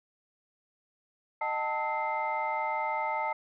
sine tone cluster, 616 / 764 / 889 / 1288 / 2085 Hz, D#5 / G5 / A5 / E6 / C7, -17 / -45 / +18 / -41 / -7 cents, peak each -37 / -39 / -30 / -38 / -36 dBFS, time 1.41-3.33 s, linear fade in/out 5 ms, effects tanh soft clip ceiling -18 dBFS

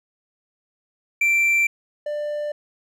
triangle tone pair in turn, 2349 / 593 Hz, D7 / D5, 0 / +17 cents, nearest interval 2 octaves, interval 2383 cents, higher first, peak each -14 / -22 dBFS, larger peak first, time 1.21-1.67 / 2.06-2.52 s, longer neither, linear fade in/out 5 ms, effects none

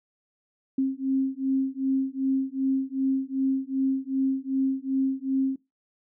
sine beating tone pair, 265.8 / 268.4 Hz, C4 / C4, +27 / +44 cents, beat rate 2.6 Hz, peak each -26 dBFS, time 0.78-5.56 s, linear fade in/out 5 ms, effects noise-tail reverb RT60 0.2 s tail -19 dB re dry

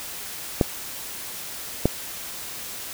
clicks, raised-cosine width 2 ms, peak -3 dBFS, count 2, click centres 0.612 / 1.856 s, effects white hiss -35 dBFS RMS until 2.93 s

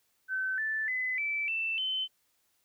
sine tone with pitch steps, 1530 / 1757.5 / 2019 / 2319 / 2664 / 3060 Hz, G6 / A6 / B6 / D7 / E7 / G7, -42 / -2 / +38 / -22 / +18 / -42 cents, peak -29 dBFS, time 0.28-2.08 s, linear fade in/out 50 ms, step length 300 ms, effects white hiss -73 dBFS RMS until 2.64 s

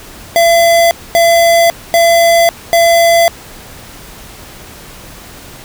square tone bursts, 676 Hz, E5, 43 cents sharp, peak -6 dBFS, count 4, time 0.36-3.28 s, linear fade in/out 0 ms, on 550 ms, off 240 ms, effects pink hiss -33 dBFS RMS until 5.64 s

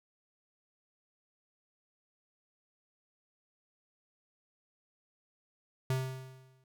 square tone with exponential decay, 130.81 Hz, C3, in tune, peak -28 dBFS, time 5.9-6.64 s, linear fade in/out 2 ms, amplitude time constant 160 ms, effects none

